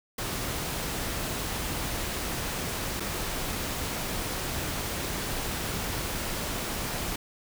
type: noise with dropouts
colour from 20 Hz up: pink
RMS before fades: -32 dBFS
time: 0.18-7.16 s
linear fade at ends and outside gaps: 5 ms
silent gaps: 2.999-3.003 s
effects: none